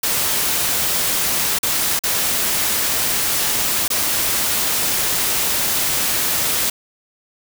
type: noise with dropouts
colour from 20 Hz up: white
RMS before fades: -19 dBFS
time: 0.03-6.7 s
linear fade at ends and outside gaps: 5 ms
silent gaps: 1.588-1.63 / 1.992-2.036 / 3.88-3.902 s
effects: none